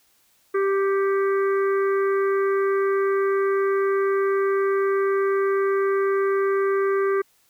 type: harmonic tone with a mistuned harmonic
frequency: 392 Hz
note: G4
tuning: in tune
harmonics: 1 / 3 / 4 / 5 / 6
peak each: -19 / -28 / -33 / -36 / -44 dBFS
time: 0.54-7.22 s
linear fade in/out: 10 ms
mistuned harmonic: 6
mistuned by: -80 cents
effects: white hiss -62 dBFS RMS until 7.49 s